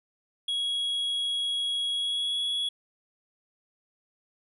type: tone with pitch glide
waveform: triangle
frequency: 3322 to 3359 Hz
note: G#7 to G#7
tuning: 0 to +19 cents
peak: -25 dBFS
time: 0.48-2.69 s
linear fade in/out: 5 ms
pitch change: +19 cents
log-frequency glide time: 1.92-2.39 s
effects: resampled to 32000 Hz